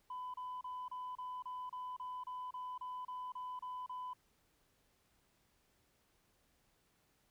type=tone bursts; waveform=sine; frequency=1003 Hz; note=B5; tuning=26 cents sharp; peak=-40 dBFS; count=15; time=0.1-4.134 s; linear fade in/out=5 ms; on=240 ms; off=31 ms; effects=tanh soft clip ceiling -39 dBFS + pink hiss -75 dBFS RMS until 7.3 s